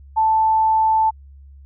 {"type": "tone", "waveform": "sine", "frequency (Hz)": 880, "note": "A5", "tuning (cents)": 0, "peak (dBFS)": -13, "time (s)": [0.16, 1.11], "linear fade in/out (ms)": 20, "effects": ["added 69 Hz sine -40 dBFS peak until 1.65 s"]}